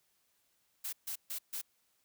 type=noise bursts; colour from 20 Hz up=blue; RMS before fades=-39 dBFS; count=4; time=0.84-1.616 s; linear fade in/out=10 ms; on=89 ms; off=140 ms; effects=white hiss -75 dBFS RMS until 2.04 s